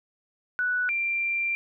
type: tone pair in turn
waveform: sine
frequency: 1480 / 2368 Hz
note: F#6 / D7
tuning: 0 / +14 cents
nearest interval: minor sixth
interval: 814 cents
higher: second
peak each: -23 / -24 dBFS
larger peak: first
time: 0.59-0.89 / 0.89-1.55 s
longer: second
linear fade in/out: 0 ms
effects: none